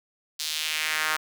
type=tone with high-pass filter sweep; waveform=sawtooth; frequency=155.56 Hz; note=D#3; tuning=in tune; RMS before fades=-28 dBFS; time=0.39-1.17 s; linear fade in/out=10 ms; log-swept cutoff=4400 to 1300 Hz; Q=1.8; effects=none